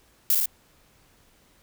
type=noise with echo; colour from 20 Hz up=violet; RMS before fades=-20 dBFS; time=0.3-0.35 s; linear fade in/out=2 ms; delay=54 ms; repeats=2; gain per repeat=-2 dB; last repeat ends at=0.458 s; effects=pink hiss -60 dBFS RMS until 1.62 s